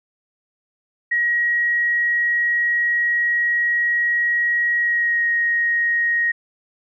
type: tone with pitch glide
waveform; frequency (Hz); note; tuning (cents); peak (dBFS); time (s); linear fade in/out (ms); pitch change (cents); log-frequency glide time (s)
sine; 1900 to 1877.1; A#6 to A#6; +33 to +12; -16; 1.11-6.32; 10; -21; 4.79-5.26
effects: none